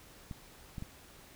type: clicks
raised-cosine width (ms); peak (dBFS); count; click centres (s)
5; -28; 3; 0.312 / 0.782 / 0.824
effects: pink hiss -56 dBFS RMS until 1.35 s